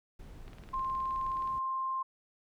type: noise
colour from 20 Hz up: brown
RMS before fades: -48 dBFS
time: 0.19-1.59 s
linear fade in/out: 5 ms
type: click train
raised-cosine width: 0.3 ms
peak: -37 dBFS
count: 20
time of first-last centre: 0.48-1.475 s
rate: 19.1 Hz
type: tone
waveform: sine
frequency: 1054 Hz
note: C6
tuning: 12 cents sharp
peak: -31 dBFS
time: 0.73-2.03 s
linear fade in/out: 10 ms
effects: none